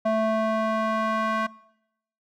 square tone with band-pass filter sweep, 220 Hz, A3, in tune, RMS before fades -24 dBFS, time 0.05-1.47 s, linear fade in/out 10 ms, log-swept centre 690 to 1200 Hz, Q 2, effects noise-tail reverb RT60 0.8 s tail -22 dB re dry

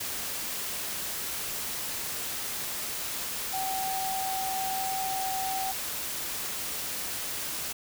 sine tone in noise, 765 Hz, G5, 42 cents flat, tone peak -30 dBFS, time 3.53-5.72 s, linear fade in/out 10 ms, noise white, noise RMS -34 dBFS, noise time 0-7.73 s, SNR +1 dB, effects none

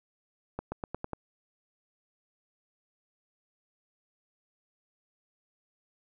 accelerating click train, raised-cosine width 1 ms, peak -20 dBFS, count 6, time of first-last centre 0.59-1.133 s, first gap 130 ms, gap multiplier 0.91, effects none

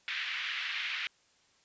pink band-pass noise, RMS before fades -36 dBFS, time 0.08-1.07 s, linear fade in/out 0 ms, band 1800 to 3300 Hz, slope 24 dB/octave, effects white hiss -67 dBFS RMS until 1.64 s + resampled to 16000 Hz

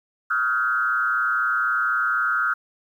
sine tone with frequency modulation, 1398 Hz, F6, 1 cent sharp, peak -19 dBFS, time 0.3-2.54 s, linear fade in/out 10 ms, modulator 124 Hz, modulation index 1.1, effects 9-bit

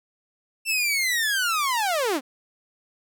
sawtooth linear sweep, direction down, 2700 to 238.3 Hz, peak -18 dBFS, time 0.65-2.21 s, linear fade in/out 50 ms, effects none

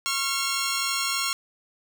10% pulse tone pair together, 1092 / 1375.8 Hz, C#6 / F6, -26 / -26 cents, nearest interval major third, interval 400 cents, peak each -19 dBFS, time 0.06-1.33 s, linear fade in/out 0 ms, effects none

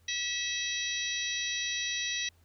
harmonic tone, 648 Hz, E5, 30 cents flat, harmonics 3 / 4 / 5 / 6 / 7 / 8 / 9, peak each -37 / -38 / -40 / -35 / -46 / -46 / -38 dBFS, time 0.08-2.29 s, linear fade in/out 5 ms, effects added 85 Hz sine -61 dBFS peak until 2.44 s + pink hiss -69 dBFS RMS until 2.44 s

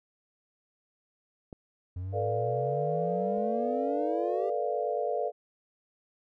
clicks, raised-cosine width 2 ms, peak -29 / -39 dBFS, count 2, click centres 1.528 / 3.382 s
triangle exponential sweep, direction up, 88.3 to 401.5 Hz, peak -31 dBFS, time 1.96-4.5 s, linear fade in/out 5 ms
sine chord, B half-diminished seventh, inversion third, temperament equal with one note detuned, 440 / 489.1 / 587.3 / 698.5 Hz, A4 / B4 / D5 / F5, 0 / -17 / 0 / 0 cents, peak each -33 dBFS, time 2.12-5.32 s, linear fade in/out 50 ms
effects none

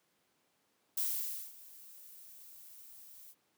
violet noise with ADSR envelope, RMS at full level -33 dBFS, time 0.97-3.35 s, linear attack 7 ms, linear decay 540 ms, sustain -21 dB, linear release 48 ms, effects pink hiss -75 dBFS RMS until 3.57 s + high-pass 200 Hz 12 dB/octave

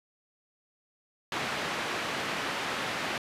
white band-pass noise, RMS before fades -33 dBFS, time 1.32-3.18 s, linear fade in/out 2 ms, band 130 to 2400 Hz, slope 12 dB/octave, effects resampled to 32000 Hz

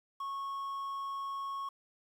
triangle tone with quantisation, 1100 Hz, C#6, 14 cents flat, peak -34 dBFS, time 0.2-1.69 s, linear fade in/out 5 ms, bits 10, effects none

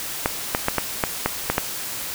clicks, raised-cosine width 0.5 ms, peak -3 dBFS, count 8, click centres 0.259 / 0.549 / 0.684 / 0.783 / 1.038 / 1.26 / 1.5 / 1.581 s, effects white hiss -30 dBFS RMS until 2.14 s

